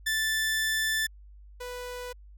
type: tone pair in turn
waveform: sawtooth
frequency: 1760 / 493.9 Hz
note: A6 / B4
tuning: 0 / 0 cents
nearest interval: octave + minor seventh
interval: 2200 cents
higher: first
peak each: -22 / -32 dBFS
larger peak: first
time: 0.06-1.07 / 1.6-2.13 s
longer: first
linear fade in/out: 10 ms
effects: added 50 Hz sine -47 dBFS peak until 2.37 s